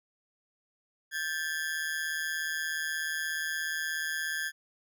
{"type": "ring-modulated tone", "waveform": "40% pulse", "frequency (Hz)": 1663, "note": "G#6", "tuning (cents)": 2, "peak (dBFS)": -27, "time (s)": [1.11, 4.52], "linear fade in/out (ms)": 50, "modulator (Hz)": 78.4, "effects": []}